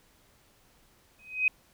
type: tone with exponential growth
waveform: sine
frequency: 2517 Hz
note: D#7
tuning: 19 cents sharp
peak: -18 dBFS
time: 1.19-1.48 s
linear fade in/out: 2 ms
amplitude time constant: 62 ms
effects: pink hiss -63 dBFS RMS until 1.73 s